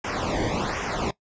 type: noise with flanger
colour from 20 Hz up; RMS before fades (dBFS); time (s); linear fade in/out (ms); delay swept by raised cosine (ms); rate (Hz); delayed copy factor
brown; -27; 0.04-1.11; 5; 0.23 to 0.76; 1.3; -0.95
effects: noise-tail reverb RT60 0.1 s tail -19 dB re dry + resampled to 16000 Hz